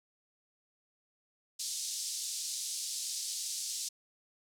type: band-pass noise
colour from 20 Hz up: pink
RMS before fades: -38 dBFS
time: 1.59-3.89 s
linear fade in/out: 10 ms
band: 4500 to 9600 Hz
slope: 24 dB/octave
effects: none